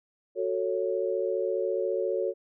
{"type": "chord", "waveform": "sine", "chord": "F# minor", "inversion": "none", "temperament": "equal with one note detuned", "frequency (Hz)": [370, 444.6, 554.4], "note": ["F#4", "A4", "C#5"], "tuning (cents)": [0, 18, 0], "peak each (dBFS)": -30, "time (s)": [0.35, 2.34], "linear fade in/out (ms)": 50, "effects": []}